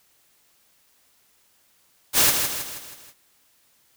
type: noise with echo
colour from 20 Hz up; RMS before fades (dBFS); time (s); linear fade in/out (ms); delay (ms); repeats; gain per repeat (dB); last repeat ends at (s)
white; -17; 2.13-2.34; 50; 160; 5; -6; 3.14
effects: white hiss -62 dBFS RMS until 3.96 s